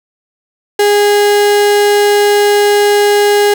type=tone; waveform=35% pulse; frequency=411.1 Hz; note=G#4; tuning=18 cents flat; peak=-5 dBFS; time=0.79-3.54 s; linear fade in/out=5 ms; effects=none